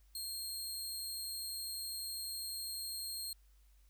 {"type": "tone", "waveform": "20% pulse", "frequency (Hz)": 4224, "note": "C8", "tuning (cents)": 16, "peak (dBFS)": -34, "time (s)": [0.15, 3.33], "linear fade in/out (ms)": 2, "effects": ["added 50 Hz sine -62 dBFS peak until 3.89 s", "white hiss -75 dBFS RMS until 3.89 s"]}